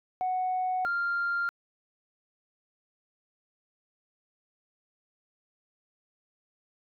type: tone pair in turn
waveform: sine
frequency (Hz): 740 / 1394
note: F#5 / F6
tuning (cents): 0 / -4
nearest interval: major seventh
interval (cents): 1096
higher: second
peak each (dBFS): -25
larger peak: neither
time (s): 0.21-0.85 / 0.85-1.49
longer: neither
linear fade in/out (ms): 0
effects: tanh soft clip ceiling -23 dBFS